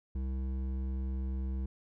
sine tone with hard clipping, 65.41 Hz, C2, in tune, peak -34 dBFS, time 0.15-1.66 s, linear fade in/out 5 ms, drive 10 dB, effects none

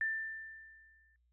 sine tone with exponential decay, 1779 Hz, A6, 19 cents sharp, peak -30 dBFS, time 0.01-1.16 s, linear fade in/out 1 ms, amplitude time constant 250 ms, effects noise-tail reverb RT60 0.1 s tail -26 dB re dry + added 60 Hz sine -70 dBFS peak until 1.32 s

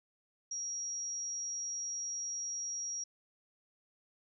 sine tone, 5670 Hz, F8, 25 cents sharp, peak -36 dBFS, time 0.51-3.04 s, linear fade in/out 5 ms, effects none

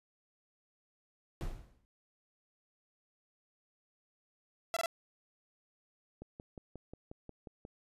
brown noise with exponential decay, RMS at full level -34 dBFS, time 1.41-1.85 s, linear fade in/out 0 ms, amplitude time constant 94 ms
sawtooth tone bursts, 670 Hz, E5, 28 cents sharp, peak -28 dBFS, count 3, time 4.74-4.859 s, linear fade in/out 0 ms, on 25 ms, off 22 ms
click train, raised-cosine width 2 ms, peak -33 dBFS, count 9, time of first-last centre 6.22-7.651 s, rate 5.59 Hz
effects resampled to 32000 Hz

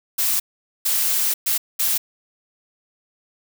blue noise bursts at uneven times, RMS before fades -20 dBFS, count 4, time 0.18-0.4 / 0.85-1.34 / 1.46-1.58 / 1.79-1.98 s, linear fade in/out 10 ms, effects none

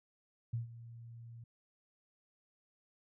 sine tone with ADSR envelope, 116.54 Hz, A#2, in tune, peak -32 dBFS, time 0.53-1.44 s, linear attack 8 ms, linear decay 130 ms, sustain -16 dB, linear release 4 ms, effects none

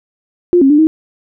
sine tone with pitch steps, 352.9 / 271.1 / 295.8 / 315.9 Hz, F4 / C#4 / D4 / D#4, +18 / -38 / +13 / +26 cents, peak -5 dBFS, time 0.53-0.87 s, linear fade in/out 0 ms, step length 85 ms, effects none

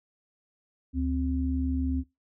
sine tone pair together, 73.35 / 261.4 Hz, D2 / C4, -2 / -1 cents, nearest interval octave + minor seventh, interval 2201 cents, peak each -28 dBFS, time 0.93-2.04 s, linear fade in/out 50 ms, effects noise-tail reverb RT60 0.2 s tail -19 dB re dry

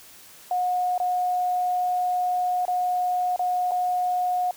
sine tone with dropouts, 724 Hz, F#5, 38 cents flat, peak -21 dBFS, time 0.51-4.51 s, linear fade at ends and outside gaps 2 ms, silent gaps 0.979-1 / 2.653-2.68 / 3.362-3.393 / 3.711-3.717 s, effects white hiss -48 dBFS RMS until 4.56 s

